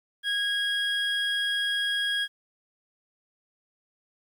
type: tone pair together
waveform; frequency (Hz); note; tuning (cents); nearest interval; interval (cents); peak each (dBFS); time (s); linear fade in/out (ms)
triangle; 1645 / 3290; G#6 / G#7; -17 / -17; octave; 1200; -26; 0.23-2.28; 50
effects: 10-bit